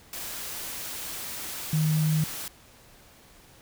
sine tone in noise, 155.56 Hz, D#3, in tune, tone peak -21 dBFS, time 1.73-2.24 s, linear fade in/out 2 ms, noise white, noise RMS -36 dBFS, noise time 0.13-2.48 s, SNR +12 dB, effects pink hiss -54 dBFS RMS until 3.61 s

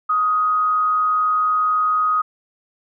sine tone with frequency modulation, 1252 Hz, D#6, 10 cents sharp, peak -15 dBFS, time 0.09-2.22 s, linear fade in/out 10 ms, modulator 154 Hz, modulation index 0.21, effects none

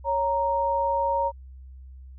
sine tone pair together, 554.4 / 931.7 Hz, C#5 / A#5, 0 / -1 cents, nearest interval major sixth, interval 899 cents, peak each -26 / -23 dBFS, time 0.04-1.32 s, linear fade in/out 50 ms, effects added 65 Hz sine -41 dBFS peak until 2.18 s

